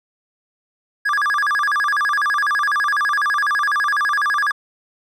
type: tone with vibrato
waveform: triangle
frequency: 1396.9 Hz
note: F6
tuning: in tune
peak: -14 dBFS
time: 1.05-4.52 s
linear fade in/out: 10 ms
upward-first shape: square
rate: 12 Hz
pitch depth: 300 cents each way
effects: none